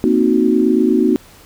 sine chord, C half-diminished seventh, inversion third, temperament equal, 233.1 / 261.6 / 311.1 / 370 Hz, Bb3 / C4 / Eb4 / Gb4, 0 / 0 / 0 / 0 cents, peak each -16 dBFS, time 0.04-1.16 s, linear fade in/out 0 ms, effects pink hiss -44 dBFS RMS until 1.45 s

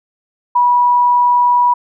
sine tone, 975 Hz, B5, 23 cents flat, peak -8 dBFS, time 0.55-1.74 s, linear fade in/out 10 ms, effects none

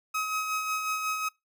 30% pulse tone with tremolo, 1271 Hz, D#6, 36 cents sharp, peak -24 dBFS, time 0.14-1.29 s, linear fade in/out 10 ms, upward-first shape sine, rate 5.5 Hz, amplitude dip 40%, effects noise-tail reverb RT60 0.2 s tail -24 dB re dry

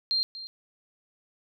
sine tone with echo, 4186 Hz, C8, in tune, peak -23 dBFS, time 0.11-0.23 s, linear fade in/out 0 ms, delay 240 ms, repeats 1, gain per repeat -14 dB, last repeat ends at 0.47 s, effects none

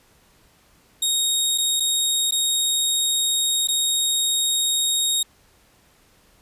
20% pulse tone with dropouts, 3743 Hz, A#7, 6 cents sharp, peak -13 dBFS, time 1.02-5.23 s, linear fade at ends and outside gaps 5 ms, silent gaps 1.578-1.582 / 1.799-1.803 / 2.31-2.321 / 3.674-3.685 s, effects pink hiss -57 dBFS RMS until 6.41 s + resampled to 32000 Hz

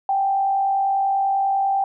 sine tone with frequency modulation, 784 Hz, G5, in tune, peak -17 dBFS, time 0.09-1.84 s, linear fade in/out 2 ms, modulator 50.1 Hz, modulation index 0.36, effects none

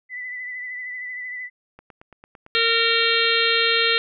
sine tone with vibrato, 1994 Hz, B6, 16 cents sharp, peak -29 dBFS, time 0.09-1.5 s, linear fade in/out 50 ms, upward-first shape sine, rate 13 Hz, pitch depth 30 cents each way
click train, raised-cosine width 0.5 ms, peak -29 dBFS, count 14, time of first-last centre 1.79-3.251 s, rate 8.9 Hz
harmonic tone, 459.6 Hz, A#4, 25 cents flat, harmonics 1 / 3 / 4 / 5 / 6 / 7 / 8 / 9, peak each -25 / -25 / -25 / -25 / -25 / -25 / -25 / -25 dBFS, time 2.55-3.98 s, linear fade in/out 0 ms
effects none

